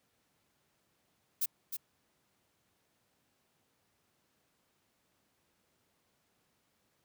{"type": "noise with echo", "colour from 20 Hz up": "violet", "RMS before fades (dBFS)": -31, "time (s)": [1.41, 1.46], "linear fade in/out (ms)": 10, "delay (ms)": 310, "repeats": 1, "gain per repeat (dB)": -7, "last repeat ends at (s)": 1.77, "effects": ["pink hiss -75 dBFS RMS until 7.04 s", "high-pass 100 Hz 12 dB/octave"]}